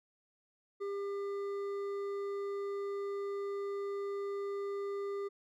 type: tone with hard clipping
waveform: triangle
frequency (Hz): 400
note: G4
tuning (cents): +35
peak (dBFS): -37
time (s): 0.8-5.29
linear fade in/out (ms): 20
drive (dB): 11
effects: none